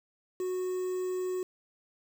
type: tone with quantisation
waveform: triangle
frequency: 367.6 Hz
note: F#4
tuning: 11 cents flat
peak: -28 dBFS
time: 0.4-1.43 s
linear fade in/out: 2 ms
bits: 8
effects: none